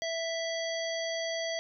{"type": "harmonic tone", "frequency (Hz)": 659.3, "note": "E5", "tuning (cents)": 0, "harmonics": [1, 3, 5, 7, 9], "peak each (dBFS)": [-33, -38, -40, -41, -43], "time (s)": [0.02, 1.59], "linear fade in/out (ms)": 0, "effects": []}